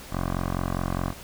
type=tone with low-pass filter; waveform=10% pulse; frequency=44.88 Hz; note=F1; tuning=48 cents sharp; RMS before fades=-28 dBFS; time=0.1-1.14 s; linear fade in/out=50 ms; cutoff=1200 Hz; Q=2.2; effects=pink hiss -43 dBFS RMS until 1.23 s